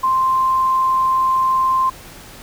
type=tone; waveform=sine; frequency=1046.5 Hz; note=C6; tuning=in tune; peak=-13 dBFS; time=0.03-1.9 s; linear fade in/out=10 ms; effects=pink hiss -39 dBFS RMS until 2.42 s